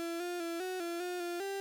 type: tone with pitch steps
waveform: 35% pulse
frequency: 336.6 / 352.4 / 336.2 / 369.8 / 341.1 / 357.7 / 347.7 / 393.4 Hz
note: E4 / F4 / E4 / F#4 / F4 / F4 / F4 / G4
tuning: +36 / +16 / +34 / -1 / -41 / +41 / -8 / +6 cents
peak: -34 dBFS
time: 0-1.6 s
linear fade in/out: 0 ms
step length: 200 ms
effects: none